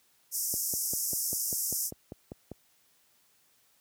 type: band-pass noise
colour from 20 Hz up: white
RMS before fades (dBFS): -32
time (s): 0.31-1.91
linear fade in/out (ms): 50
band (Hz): 5200 to 15000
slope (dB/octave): 96
type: click train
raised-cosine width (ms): 2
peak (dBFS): -26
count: 11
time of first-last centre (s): 0.54-2.516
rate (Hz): 5.06
effects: white hiss -67 dBFS RMS until 3.8 s + high-pass 60 Hz 12 dB/octave